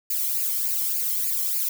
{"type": "noise with flanger", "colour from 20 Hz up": "violet", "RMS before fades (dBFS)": -25, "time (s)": [0.1, 1.69], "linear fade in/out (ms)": 5, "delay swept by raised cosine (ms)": [0.42, 0.97], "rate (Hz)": 3.4, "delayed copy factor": 0.95, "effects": []}